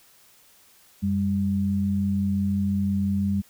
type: tone pair together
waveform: sine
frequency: 92.36 / 198.2 Hz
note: F#2 / G3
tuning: -3 / +19 cents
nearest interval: octave + minor second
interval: 1322 cents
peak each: -27 / -22 dBFS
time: 1.02-3.42 s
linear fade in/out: 20 ms
effects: white hiss -56 dBFS RMS until 3.49 s